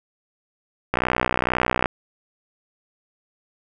click train, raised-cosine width 0.5 ms, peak -4 dBFS, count 58, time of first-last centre 0.94-1.858 s, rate 62.1 Hz, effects none

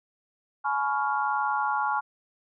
sine chord, C# dominant seventh, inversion second, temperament equal with one note detuned, 846.6 / 987.8 / 1108.7 / 1396.9 Hz, G#5 / B5 / C#6 / E#6, +33 / 0 / 0 / 0 cents, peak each -27 / -33 / -30 / -30 dBFS, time 0.64-2.01 s, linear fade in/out 20 ms, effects none

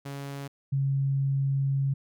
sawtooth / sine tone pair in turn, 139.8 / 137.08 Hz, C#3 / C#3, +15 / -19 cents, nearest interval unison, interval 34 cents, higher first, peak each -31 / -23 dBFS, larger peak second, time 0.05-0.48 / 0.72-1.94 s, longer second, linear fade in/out 10 ms, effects none

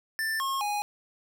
square tone with pitch steps, 1775 / 1081 / 827 Hz, A6 / C#6 / G#5, +15 / -44 / -8 cents, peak -28 dBFS, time 0.19-0.82 s, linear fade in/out 0 ms, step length 210 ms, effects none

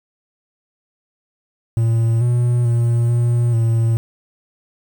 triangle tone with pitch steps, 114.3 / 121.1 / 117.9 / 119.3 / 114.2 Hz, A#2 / B2 / A#2 / A#2 / A#2, -34 / -34 / +20 / +41 / -35 cents, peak -11 dBFS, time 1.77-3.97 s, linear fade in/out 0 ms, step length 440 ms, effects 7-bit

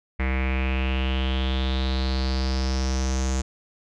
square tone with low-pass filter sweep, 65.41 Hz, C2, in tune, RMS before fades -24 dBFS, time 0.19-3.42 s, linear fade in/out 10 ms, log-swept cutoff 2100 to 6900 Hz, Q 5.9, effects none

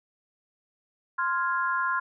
sine chord, F minor, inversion second, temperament equal, 1046.5 / 1396.9 / 1661.2 Hz, C6 / F6 / Ab6, 0 / 0 / 0 cents, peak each -27 / -28 / -32 dBFS, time 1.18-2 s, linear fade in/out 10 ms, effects none

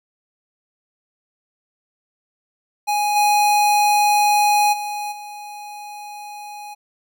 square tone with level steps, 830.6 Hz, G#5, in tune, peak -18 / -14 / -25 / -33 dBFS, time 2.87-6.75 s, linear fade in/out 20 ms, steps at 3.15 / 4.72 / 5.11 s, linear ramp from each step 20 ms, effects none

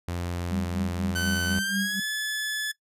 sawtooth tone, 87.31 Hz, F2, in tune, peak -25 dBFS, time 0.08-1.59 s, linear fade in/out 0 ms
sine tone with tremolo, 196 Hz, G3, in tune, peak -25 dBFS, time 0.51-2 s, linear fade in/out 5 ms, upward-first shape sine, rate 4.1 Hz, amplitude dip 90%
sawtooth tone with pitch glide, 1517 to 1722.6 Hz, F#6 to A6, +43 to -37 cents, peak -23 dBFS, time 1.15-2.72 s, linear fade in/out 10 ms, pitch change +220 cents, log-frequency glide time 1.5-2.03 s
effects noise-tail reverb RT60 0.1 s tail -19 dB re dry + resampled to 32000 Hz

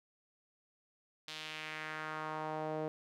sawtooth tone with band-pass filter sweep, 155.56 Hz, D#3, in tune, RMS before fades -41 dBFS, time 1.28-2.88 s, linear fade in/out 0 ms, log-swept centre 3800 to 520 Hz, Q 1.9, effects none

